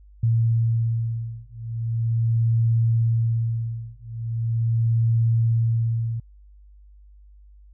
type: beating tone pair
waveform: sine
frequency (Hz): 114.4 / 114.8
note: A#2 / A#2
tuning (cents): -32 / -26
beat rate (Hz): 0.4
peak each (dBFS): -22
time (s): 0.23-6.2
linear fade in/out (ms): 5
effects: added 50 Hz sine -46 dBFS peak until 7.73 s